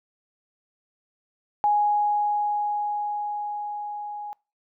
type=tone with level ramp; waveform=sine; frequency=830.6 Hz; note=G#5; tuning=in tune; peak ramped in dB=-17 to -32 dBFS; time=1.64-4.33 s; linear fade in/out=0 ms; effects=noise-tail reverb RT60 0.3 s tail -25 dB re dry